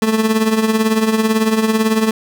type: tone with tremolo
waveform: 30% pulse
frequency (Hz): 220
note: A3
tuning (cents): 0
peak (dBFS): -7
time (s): 0.02-2.11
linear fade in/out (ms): 2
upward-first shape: triangle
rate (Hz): 18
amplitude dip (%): 70
effects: none